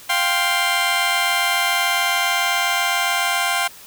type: chord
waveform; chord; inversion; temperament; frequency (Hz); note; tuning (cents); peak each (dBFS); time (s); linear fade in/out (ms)
15% pulse; F suspended second; none; just; 698.5 / 785.8 / 1047.7; F5 / G5 / C6; 0 / +4 / +2; -16; 0.09-3.68; 10
effects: white hiss -42 dBFS RMS until 3.86 s